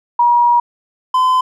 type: tone pair in turn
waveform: sine / triangle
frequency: 957 / 1021.5 Hz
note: A#5 / C6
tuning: +45 / -42 cents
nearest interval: minor second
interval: 113 cents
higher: second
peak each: -8 dBFS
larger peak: neither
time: 0.19-0.6 / 1.14-1.41 s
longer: first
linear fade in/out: 5 ms
effects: none